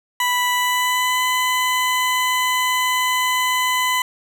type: tone with pitch glide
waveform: 20% pulse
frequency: 987.8 to 1007.4 Hz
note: B5 to B5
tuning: 0 to +34 cents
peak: -12 dBFS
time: 0.2-4.02 s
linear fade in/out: 2 ms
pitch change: +34 cents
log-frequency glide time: 0.53-1.24 s
effects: none